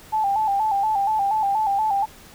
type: tone with vibrato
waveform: sine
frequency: 830.6 Hz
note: G#5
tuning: in tune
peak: -18 dBFS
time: 0.12-2.06 s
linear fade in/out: 20 ms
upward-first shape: square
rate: 4.2 Hz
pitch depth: 78 cents each way
effects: pink hiss -46 dBFS RMS until 2.34 s